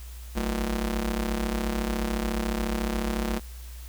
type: ring-modulated tone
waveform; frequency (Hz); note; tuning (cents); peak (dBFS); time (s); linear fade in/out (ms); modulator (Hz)
sawtooth; 137.1; C#3; -19; -19; 0.35-3.4; 20; 85.6
effects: added 60 Hz sine -38 dBFS peak until 3.88 s + white hiss -50 dBFS RMS until 3.88 s